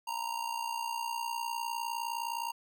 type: tone with amplitude modulation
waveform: square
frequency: 930 Hz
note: A#5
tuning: 4 cents flat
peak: -31 dBFS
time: 0.07-2.52 s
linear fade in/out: 10 ms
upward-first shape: sine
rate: 59.7 Hz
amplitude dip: 75%
effects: none